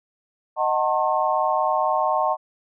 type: chord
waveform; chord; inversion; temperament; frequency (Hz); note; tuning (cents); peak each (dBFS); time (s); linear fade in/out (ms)
sine; D# diminished seventh; none; just; 622.3 / 746.7 / 896 / 1075.3; D#5 / F#5 / A5 / C6; 0 / +16 / +31 / +47; -24; 0.56-2.37; 50
effects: none